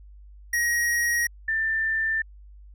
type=tone pair in turn; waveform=square / sine; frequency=1891 / 1781.9 Hz; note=A#6 / A6; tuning=+24 / +21 cents; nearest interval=minor second; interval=103 cents; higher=first; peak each=-22 dBFS; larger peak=neither; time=0.53-1.27 / 1.48-2.22 s; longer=neither; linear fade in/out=5 ms; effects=added 50 Hz sine -44 dBFS peak until 2.74 s